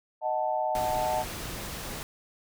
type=chord; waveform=sine; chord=D# diminished; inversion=none; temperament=equal; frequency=622.3 / 740 / 880 Hz; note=D#5 / F#5 / A5; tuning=0 / 0 / 0 cents; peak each=-30 dBFS; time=0.21-1.25 s; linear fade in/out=50 ms
type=noise; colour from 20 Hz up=pink; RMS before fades=-37 dBFS; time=0.75-2.03 s; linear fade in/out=0 ms
effects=none